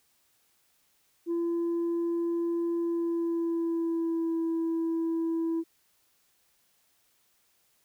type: tone with pitch glide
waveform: sine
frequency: 339.2 to 329.4 Hz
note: E4 to E4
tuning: +50 to -1 cents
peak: -24 dBFS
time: 1.26-5.64 s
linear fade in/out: 50 ms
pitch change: -51 cents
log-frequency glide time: 2.77-4.37 s
effects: tanh soft clip ceiling -25 dBFS + white hiss -69 dBFS RMS until 7.84 s